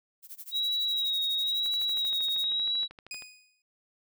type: noise with tremolo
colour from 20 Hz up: violet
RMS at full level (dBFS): -41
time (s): 0.22-2.47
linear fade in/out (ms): 50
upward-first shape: sine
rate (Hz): 12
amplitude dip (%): 95
type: tone with vibrato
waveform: sine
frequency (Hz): 3831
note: A#7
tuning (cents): +47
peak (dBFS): -26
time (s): 0.51-2.88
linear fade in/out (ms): 50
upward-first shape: sine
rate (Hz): 0.99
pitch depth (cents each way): 32
type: click train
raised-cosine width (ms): 0.3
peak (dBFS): -31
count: 21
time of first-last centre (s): 1.66-3.223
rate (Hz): 12.8
type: tone with exponential decay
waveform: 20% pulse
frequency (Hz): 2489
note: D#7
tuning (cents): 0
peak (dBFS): -30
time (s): 3.11-3.62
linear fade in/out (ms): 2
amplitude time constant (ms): 110
effects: none